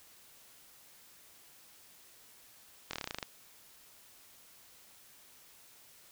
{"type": "slowing click train", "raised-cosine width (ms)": 0.2, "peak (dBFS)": -19, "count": 11, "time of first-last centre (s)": [2.91, 3.228], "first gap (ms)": 23, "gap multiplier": 1.07, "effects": ["white hiss -59 dBFS RMS until 6.11 s"]}